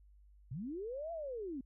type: linear two-way sweep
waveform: sine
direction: up then down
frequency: 110 to 687 to 245.7 Hz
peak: -39 dBFS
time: 0.51-1.61 s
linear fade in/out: 5 ms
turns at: 1.12 s
effects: added 50 Hz sine -59 dBFS peak until 1.65 s